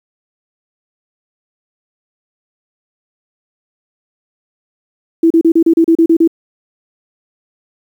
sine tone bursts, 329.6 Hz, E4, in tune, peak -5 dBFS, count 10, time 5.23-6.276 s, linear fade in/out 5 ms, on 74 ms, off 34 ms, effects 7-bit

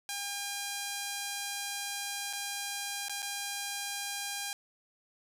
5% pulse tone with dropouts, 806 Hz, G5, 48 cents sharp, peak -23 dBFS, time 0.09-4.53 s, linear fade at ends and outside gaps 1 ms, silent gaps 2.329-2.333 / 3.084-3.095 / 3.221-3.227 s, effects none

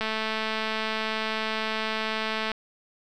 click train, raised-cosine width 0.3 ms, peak -13 dBFS, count 550, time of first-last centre 0.01-2.517 s, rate 219 Hz, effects none

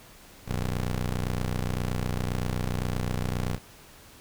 20% pulse ring-modulated tone, 61.9 Hz, B1, 5 cents sharp, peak -19 dBFS, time 0.46-3.59 s, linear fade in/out 50 ms, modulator 44.8 Hz, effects pink hiss -51 dBFS RMS until 4.2 s

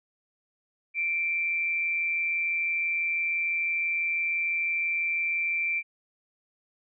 sine tone with amplitude modulation, 2349 Hz, D7, in tune, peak -23 dBFS, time 0.94-5.83 s, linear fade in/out 50 ms, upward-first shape sine, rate 166 Hz, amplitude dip 40%, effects none

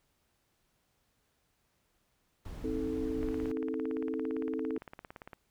brown noise, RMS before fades -42 dBFS, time 2.45-3.52 s, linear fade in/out 5 ms
sine chord, A diminished, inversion first, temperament just, 264 / 316.8 / 440 Hz, C4 / Eb4 / A4, +16 / +31 / 0 cents, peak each -36 dBFS, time 2.64-4.78 s, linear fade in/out 2 ms
click train, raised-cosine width 0.5 ms, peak -30 dBFS, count 38, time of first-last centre 3.23-5.332 s, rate 17.6 Hz
effects pink hiss -75 dBFS RMS until 5.5 s

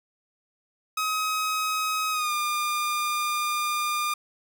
sawtooth tone with pitch glide, 1268 to 1204.5 Hz, D#6 to D6, +32 to +43 cents, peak -21 dBFS, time 0.97-4.14 s, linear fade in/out 5 ms, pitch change -89 cents, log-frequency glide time 2.11-2.33 s, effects none

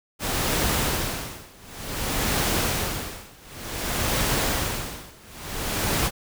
pink noise with tremolo, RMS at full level -23 dBFS, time 0.19-6.11 s, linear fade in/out 50 ms, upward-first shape sine, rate 0.55 Hz, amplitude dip 95%, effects none

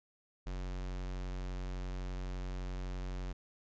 square tone, 45.89 Hz, F#1, 14 cents flat, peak -38 dBFS, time 0.46-3.33 s, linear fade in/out 10 ms, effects resampled to 16000 Hz

